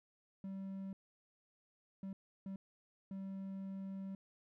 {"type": "tone bursts at uneven times", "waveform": "triangle", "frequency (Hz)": 193.3, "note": "G3", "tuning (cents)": -24, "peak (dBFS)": -40, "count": 4, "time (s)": [[0.44, 0.93], [2.03, 2.13], [2.46, 2.56], [3.11, 4.15]], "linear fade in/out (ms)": 2, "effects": []}